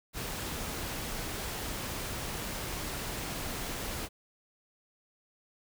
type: noise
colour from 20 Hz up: pink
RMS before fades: -37 dBFS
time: 0.13-4.09 s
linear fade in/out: 50 ms
effects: none